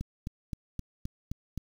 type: click train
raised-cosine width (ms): 5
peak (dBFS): -22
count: 7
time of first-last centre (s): 0.01-1.577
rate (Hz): 3.83
effects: 8-bit